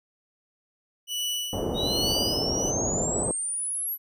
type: tone with tremolo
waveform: sawtooth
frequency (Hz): 2956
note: F#7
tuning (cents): -2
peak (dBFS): -23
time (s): 1.07-2.72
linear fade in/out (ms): 50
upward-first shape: sine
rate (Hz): 1.2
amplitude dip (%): 90
type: low-pass noise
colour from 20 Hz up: white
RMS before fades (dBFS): -29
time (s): 1.53-3.31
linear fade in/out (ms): 0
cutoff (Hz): 660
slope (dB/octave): 24
type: exponential sweep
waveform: sine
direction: up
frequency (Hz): 3733 to 11900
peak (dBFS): -27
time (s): 1.74-3.98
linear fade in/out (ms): 50
effects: none